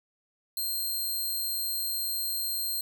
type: tone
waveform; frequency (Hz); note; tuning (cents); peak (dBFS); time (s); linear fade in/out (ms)
5% pulse; 4186; C8; 0; -22; 0.57-2.81; 2
effects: none